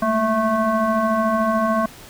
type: tone with frequency modulation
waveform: sine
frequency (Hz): 659.3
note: E5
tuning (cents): 0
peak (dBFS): -16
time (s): 0.02-1.86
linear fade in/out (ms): 5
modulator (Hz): 435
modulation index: 1.4
effects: pink hiss -42 dBFS RMS until 2.09 s